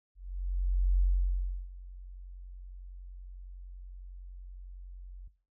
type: tone with ADSR envelope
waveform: sine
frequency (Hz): 45.4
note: F#1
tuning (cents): -32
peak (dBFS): -21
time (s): 0.15-5.28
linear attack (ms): 850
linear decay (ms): 680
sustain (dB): -21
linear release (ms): 6
effects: noise-tail reverb RT60 0.4 s tail -17 dB re dry